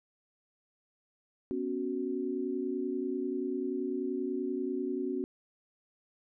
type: chord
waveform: sine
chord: B suspended second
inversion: none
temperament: equal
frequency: 246.9 / 277.2 / 370 Hz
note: B3 / C#4 / F#4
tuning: 0 / 0 / 0 cents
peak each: -37 / -35 / -34 dBFS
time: 1.51-5.24 s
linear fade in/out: 0 ms
effects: none